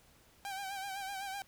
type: tone with vibrato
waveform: sawtooth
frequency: 783 Hz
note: G5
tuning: 2 cents flat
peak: -35 dBFS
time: 0.45-1.42 s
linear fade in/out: 0 ms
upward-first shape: sine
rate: 7.9 Hz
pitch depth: 54 cents each way
effects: pink hiss -64 dBFS RMS until 1.47 s